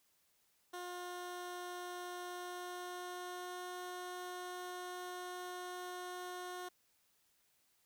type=tone with pitch glide; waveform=15% pulse; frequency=356.8 to 360.5 Hz; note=F4 to F#4; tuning=+37 to -45 cents; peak=-37 dBFS; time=0.73-6.69 s; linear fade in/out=10 ms; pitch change=+18 cents; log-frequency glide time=2.25-3.85 s; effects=white hiss -75 dBFS RMS until 7.85 s